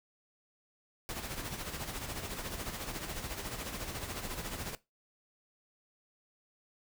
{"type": "noise with tremolo", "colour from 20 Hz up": "pink", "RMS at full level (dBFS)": -38, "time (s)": [1.09, 4.75], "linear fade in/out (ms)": 0, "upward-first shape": "sine", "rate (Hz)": 14, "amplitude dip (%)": 55, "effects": ["noise-tail reverb RT60 0.2 s tail -18 dB re dry"]}